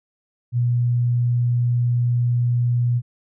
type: tone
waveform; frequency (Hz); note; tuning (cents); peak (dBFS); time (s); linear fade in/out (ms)
sine; 121.1; B2; -34; -16; 0.52-3.02; 50
effects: none

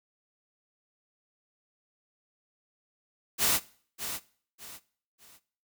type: noise with echo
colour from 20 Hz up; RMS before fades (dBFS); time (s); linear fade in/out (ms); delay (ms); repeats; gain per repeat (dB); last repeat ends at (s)
white; -25; 3.38-3.6; 50; 600; 3; -10; 5.4
effects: noise-tail reverb RT60 0.5 s tail -20 dB re dry

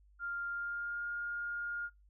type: tone with pitch glide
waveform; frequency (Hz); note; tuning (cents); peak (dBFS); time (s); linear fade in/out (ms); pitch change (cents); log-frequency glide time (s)
sine; 1398 to 1417.5; F6 to F6; +1 to +25; -36; 0.19-1.9; 50; +24; 0.49-1.07
effects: noise-tail reverb RT60 0.2 s tail -25 dB re dry + added 50 Hz sine -61 dBFS peak until 2.09 s

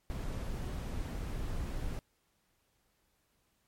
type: noise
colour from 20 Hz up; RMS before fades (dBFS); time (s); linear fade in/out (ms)
brown; -37; 0.1-1.99; 0
effects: pink hiss -75 dBFS RMS until 3.67 s + MP3 64 kbps

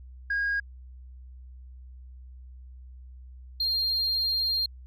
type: tone pair in turn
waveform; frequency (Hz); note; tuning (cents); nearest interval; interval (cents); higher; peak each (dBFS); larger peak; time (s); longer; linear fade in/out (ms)
sine; 1634 / 4204; G#6 / C8; -29 / +7; octave + major third; 1636; second; -23 / -22; second; 0.3-0.6 / 3.6-4.66; second; 5
effects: tanh soft clip ceiling -22 dBFS + added 63 Hz sine -43 dBFS peak until 4.86 s

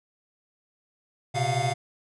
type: tone cluster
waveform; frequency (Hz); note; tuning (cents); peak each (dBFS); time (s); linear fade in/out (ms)
square; 120.9 / 133.3 / 692 / 718; B2 / C3 / F5 / F5; -36 / +33 / -16 / +48; -30; 1.34-1.74; 20
effects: resampled to 24000 Hz

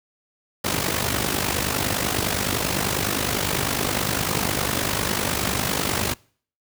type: noise with amplitude modulation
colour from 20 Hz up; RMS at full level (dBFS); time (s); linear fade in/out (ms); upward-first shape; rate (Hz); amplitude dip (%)
pink; -20; 0.64-6.14; 10; sine; 49.9; 70
effects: noise-tail reverb RT60 0.5 s tail -25 dB re dry + high-pass 80 Hz 12 dB/octave

